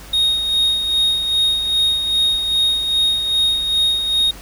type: tone with tremolo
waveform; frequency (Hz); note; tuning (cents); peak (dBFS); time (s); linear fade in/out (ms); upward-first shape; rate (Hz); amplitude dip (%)
triangle; 3729; A#7; 0; -11; 0.13-4.31; 5; sine; 2.5; 50
effects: added 50 Hz sine -37 dBFS peak until 4.41 s + pink hiss -39 dBFS RMS until 4.41 s